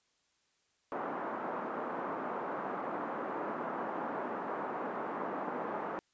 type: band-pass noise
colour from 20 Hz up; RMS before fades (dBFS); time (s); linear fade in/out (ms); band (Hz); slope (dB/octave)
white; -38; 0.92-5.99; 0; 200 to 1200; 24
effects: white hiss -75 dBFS RMS until 6.13 s + resampled to 16000 Hz